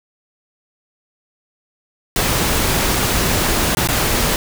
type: noise with dropouts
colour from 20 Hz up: pink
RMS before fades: -17 dBFS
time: 2.16-4.36 s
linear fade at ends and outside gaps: 1 ms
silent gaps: 3.75-3.77 / 3.874-3.887 s
effects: none